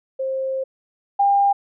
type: tone pair in turn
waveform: sine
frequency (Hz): 530 / 800.8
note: C5 / G5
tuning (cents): +22 / +37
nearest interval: perfect fifth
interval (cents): 715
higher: second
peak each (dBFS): -21 / -13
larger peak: second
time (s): 0.19-0.64 / 1.19-1.53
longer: first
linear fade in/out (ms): 10
effects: none